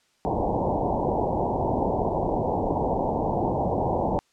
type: low-pass noise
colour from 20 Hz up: white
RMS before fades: -25 dBFS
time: 0.25-4.19 s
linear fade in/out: 0 ms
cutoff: 940 Hz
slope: 96 dB/octave
effects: white hiss -66 dBFS RMS until 4.32 s + low-pass 7000 Hz 12 dB/octave

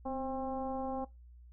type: tone with frequency modulation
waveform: sine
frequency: 529 Hz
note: C5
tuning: 19 cents sharp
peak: -34 dBFS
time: 0.05-1.05 s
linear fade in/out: 10 ms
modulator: 270 Hz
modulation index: 1.5
effects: noise-tail reverb RT60 0.2 s tail -19 dB re dry + added 60 Hz sine -52 dBFS peak until 1.52 s

